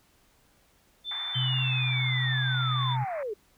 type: tone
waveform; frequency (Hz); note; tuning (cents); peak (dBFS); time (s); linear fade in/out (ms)
sine; 3539; A7; +9; -31; 1.04-2.97; 50
type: band-pass noise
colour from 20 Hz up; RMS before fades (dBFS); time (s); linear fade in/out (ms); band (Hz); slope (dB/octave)
white; -43; 1.11-3.23; 2; 710 to 2300; 96
type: linear sweep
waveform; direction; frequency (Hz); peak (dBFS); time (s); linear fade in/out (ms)
sine; down; 3136 to 392; -30; 1.34-3.34; 10
type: tone with vibrato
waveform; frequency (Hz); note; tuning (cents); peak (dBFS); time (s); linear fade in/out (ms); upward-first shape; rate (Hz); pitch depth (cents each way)
sine; 128.3; C3; -34; -26; 1.35-3.05; 20; sine; 1.2; 11
effects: pink hiss -64 dBFS RMS until 3.57 s